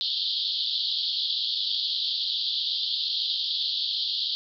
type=band-pass noise; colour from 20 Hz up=pink; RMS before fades=-28 dBFS; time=0.01-4.35 s; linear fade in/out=0 ms; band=3200 to 4700 Hz; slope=96 dB/octave; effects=none